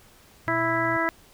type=tone; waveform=sine; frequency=121.5 Hz; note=B2; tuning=28 cents flat; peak=-34 dBFS; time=0.47-0.97 s; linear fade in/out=5 ms
type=harmonic tone; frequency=329.6 Hz; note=E4; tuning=in tune; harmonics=1 / 2 / 3 / 4 / 5 / 6; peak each=-29 / -29 / -29 / -29 / -29 / -29 dBFS; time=0.48-1.09 s; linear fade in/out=0 ms
effects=pink hiss -54 dBFS RMS until 1.33 s